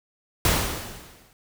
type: noise with exponential decay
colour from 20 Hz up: pink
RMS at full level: -18 dBFS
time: 0.45-1.33 s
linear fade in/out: 1 ms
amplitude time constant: 190 ms
effects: none